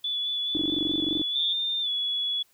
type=tone with vibrato; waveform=sine; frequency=3441 Hz; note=A7; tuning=39 cents flat; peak=-26 dBFS; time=0.04-1.53 s; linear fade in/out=5 ms; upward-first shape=sine; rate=4.7 Hz; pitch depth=16 cents each way
type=tone bursts; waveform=sine; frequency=311.1 Hz; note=D#4; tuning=in tune; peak=-24 dBFS; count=16; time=0.55-1.216 s; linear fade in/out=0 ms; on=21 ms; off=22 ms
type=tone with pitch glide; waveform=sine; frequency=3610 to 3388 Hz; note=A7 to G#7; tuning=+44 to +34 cents; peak=-25 dBFS; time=1.35-2.43 s; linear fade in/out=10 ms; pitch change=-110 cents; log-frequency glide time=1.81-1.89 s
effects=white hiss -64 dBFS RMS until 2.53 s